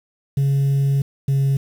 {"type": "tone pair in turn", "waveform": "sine", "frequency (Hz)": [138.59, 137.24], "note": ["C#3", "C#3"], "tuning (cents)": [0, -17], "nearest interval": "unison", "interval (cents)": 17, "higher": "first", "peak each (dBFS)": -12, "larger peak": "neither", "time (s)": [[0.37, 1.02], [1.28, 1.57]], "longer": "first", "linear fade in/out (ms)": 5, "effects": ["tanh soft clip ceiling -14 dBFS", "7-bit"]}